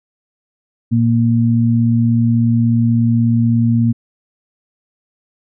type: tone pair together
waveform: sine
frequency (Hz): 116.32 / 232.8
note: A#2 / A#3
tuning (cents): -3 / -2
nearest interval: octave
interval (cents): 1201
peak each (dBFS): -13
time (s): 0.91-3.93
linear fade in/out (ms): 20
effects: none